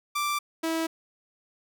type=tone pair in turn; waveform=sawtooth; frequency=1174.7 / 325.4 Hz; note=D6 / E4; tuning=0 / -22 cents; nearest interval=octave + minor seventh; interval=2222 cents; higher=first; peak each=-22 dBFS; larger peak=neither; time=0.15-0.39 / 0.63-0.87 s; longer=neither; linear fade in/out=10 ms; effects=none